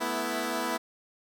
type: chord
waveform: 10% pulse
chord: A suspended second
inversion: none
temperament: equal with one note detuned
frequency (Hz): 218 / 246.9 / 329.6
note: A3 / B3 / E4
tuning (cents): -16 / 0 / 0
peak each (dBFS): -28 / -24 / -24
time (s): 0-0.78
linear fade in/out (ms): 20
effects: none